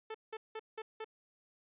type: tone bursts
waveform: sawtooth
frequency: 440 Hz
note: A4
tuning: in tune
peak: -36 dBFS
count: 5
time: 0.1-1.045 s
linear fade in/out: 5 ms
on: 45 ms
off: 180 ms
effects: resampled to 8000 Hz